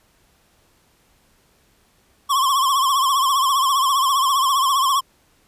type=tone with vibrato; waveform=square; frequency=1085 Hz; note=C#6; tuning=37 cents flat; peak=-16 dBFS; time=2.29-5.01 s; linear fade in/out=20 ms; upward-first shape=triangle; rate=15 Hz; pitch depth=110 cents each way; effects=pink hiss -59 dBFS RMS until 5.47 s + resampled to 32000 Hz